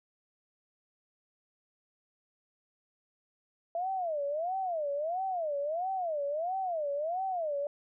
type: tone with vibrato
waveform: sine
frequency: 659.3 Hz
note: E5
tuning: in tune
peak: -30 dBFS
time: 3.75-7.67 s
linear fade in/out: 2 ms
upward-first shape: sine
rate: 1.5 Hz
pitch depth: 270 cents each way
effects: none